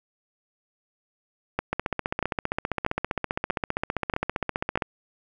two click trains, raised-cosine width 0.5 ms, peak -10 / -9 dBFS, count 48 / 6, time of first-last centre 1.73-4.822 / 1.59-4.775 s, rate 15.2 / 1.57 Hz, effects none

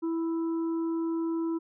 harmonic tone, 329.6 Hz, E4, in tune, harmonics 1 / 3 / 4, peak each -27 / -43 / -49 dBFS, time 0.02-1.59 s, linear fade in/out 20 ms, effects none

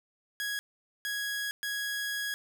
sawtooth tone bursts at uneven times, 1661.2 Hz, G#6, in tune, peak -28 dBFS, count 3, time 0.4-0.59 / 1.05-1.51 / 1.63-2.34 s, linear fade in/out 0 ms, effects none

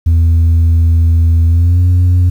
sine tone with pitch glide, 82.8 to 89.26 Hz, E2 to F2, +8 to +38 cents, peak -3 dBFS, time 0.06-2.3 s, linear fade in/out 10 ms, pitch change +130 cents, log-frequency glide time 1.47-1.82 s, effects tanh soft clip ceiling -5 dBFS + 7-bit

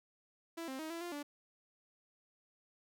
sawtooth tone with pitch steps, 332.5 / 264.1 / 315.5 / 334.8 / 348.6 / 290.2 Hz, E4 / C4 / D#4 / E4 / F4 / D4, +15 / +16 / +24 / +27 / -3 / -21 cents, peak -37 dBFS, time 0.57-1.23 s, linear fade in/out 10 ms, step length 110 ms, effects none

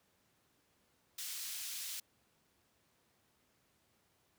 pink high-pass noise, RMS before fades -43 dBFS, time 1.18-2 s, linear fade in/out 5 ms, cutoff 3700 Hz, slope 12 dB/octave, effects pink hiss -74 dBFS RMS until 4.38 s + high-pass 80 Hz 12 dB/octave

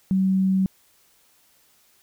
sine tone, 190 Hz, F#3, 46 cents sharp, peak -17 dBFS, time 0.11-0.66 s, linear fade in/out 0 ms, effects white hiss -60 dBFS RMS until 2.02 s

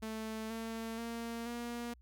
sawtooth tone with pitch steps, 220 / 225.8 / 231.7 / 237.8 Hz, A3 / A3 / A#3 / A#3, 0 / +45 / -10 / +35 cents, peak -35 dBFS, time 0.02-1.94 s, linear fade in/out 10 ms, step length 480 ms, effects added 60 Hz sine -58 dBFS peak until 2.01 s

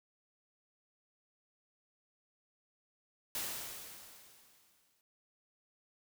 white noise with exponential decay, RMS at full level -37 dBFS, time 3.35-5.01 s, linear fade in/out 1 ms, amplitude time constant 360 ms, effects none

